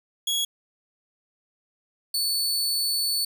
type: tone pair in turn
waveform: sawtooth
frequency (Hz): 3334 / 4461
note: G#7 / C#8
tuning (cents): +6 / +10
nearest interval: perfect fourth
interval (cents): 504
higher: second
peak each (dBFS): -20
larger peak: neither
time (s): 0.27-0.45 / 2.14-3.25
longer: second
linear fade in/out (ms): 5
effects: none